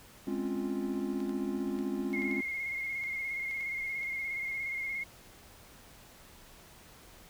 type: chord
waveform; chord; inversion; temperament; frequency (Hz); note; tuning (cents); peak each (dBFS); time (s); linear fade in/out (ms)
triangle; Db major seventh; second; equal; 207.7 / 261.6 / 277.2 / 349.2; Ab3 / C4 / Db4 / F4; 0 / 0 / 0 / 0; -35; 0.27-2.41; 5
type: clicks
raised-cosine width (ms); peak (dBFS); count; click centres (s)
0.2; -33; 10; 1.204 / 1.294 / 1.789 / 2.13 / 2.22 / 2.313 / 3.037 / 3.511 / 3.609 / 4.032
type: tone with vibrato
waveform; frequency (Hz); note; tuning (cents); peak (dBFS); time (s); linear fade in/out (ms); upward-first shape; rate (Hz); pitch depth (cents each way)
sine; 2140; C7; +38; -33; 2.13-5.04; 10; square; 17; 26
effects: pink hiss -55 dBFS RMS until 7.29 s